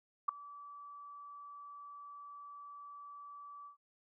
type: tone with ADSR envelope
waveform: sine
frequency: 1154 Hz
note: D6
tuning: 31 cents flat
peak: -24 dBFS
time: 0.28-3.77 s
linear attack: 10 ms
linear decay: 4 ms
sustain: -24 dB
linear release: 110 ms
effects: none